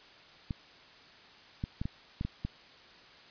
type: clicks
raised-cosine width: 5 ms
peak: -21 dBFS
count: 7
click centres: 0.508 / 1.639 / 1.815 / 1.855 / 2.211 / 2.25 / 2.45 s
effects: white hiss -55 dBFS RMS until 3.3 s + resampled to 11025 Hz